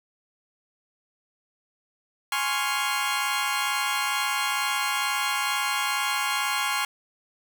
20% pulse chord, Db major seventh, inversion second, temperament equal, 830.6 / 1046.5 / 1108.7 / 1396.9 Hz, Ab5 / C6 / Db6 / F6, 0 / 0 / 0 / 0 cents, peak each -25 dBFS, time 2.32-6.85 s, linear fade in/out 2 ms, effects none

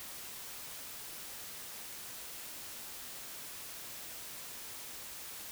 silence, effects white hiss -46 dBFS RMS until 5.51 s

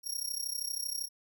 20% pulse tone with amplitude modulation, 5588 Hz, F8, in tune, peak -25 dBFS, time 0.03-1.09 s, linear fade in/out 50 ms, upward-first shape sine, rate 32.7 Hz, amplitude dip 85%, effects none

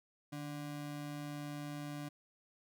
square ring-modulated tone, 220 Hz, A3, in tune, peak -39 dBFS, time 0.32-2.09 s, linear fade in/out 10 ms, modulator 70.3 Hz, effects none

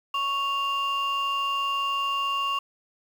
sine tone pair together, 1108.8 / 2794 Hz, C#6 / F7, 0 / 0 cents, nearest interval octave + major third, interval 1600 cents, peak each -24 / -27 dBFS, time 0.14-2.59 s, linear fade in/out 5 ms, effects tanh soft clip ceiling -20 dBFS + 8-bit

